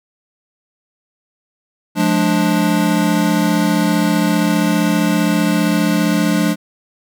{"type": "chord", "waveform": "square", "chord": "D diminished", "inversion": "first", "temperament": "just", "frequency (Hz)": [176.2, 211.4, 293.7], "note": ["F3", "Ab3", "D4"], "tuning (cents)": [16, 31, 0], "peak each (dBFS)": -18, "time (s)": [1.95, 6.56], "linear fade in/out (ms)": 50, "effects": []}